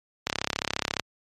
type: click train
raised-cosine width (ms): 0.2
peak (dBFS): -7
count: 26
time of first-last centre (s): 0.27-0.997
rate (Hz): 34.4
effects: high-pass 60 Hz 12 dB/octave + MP3 64 kbps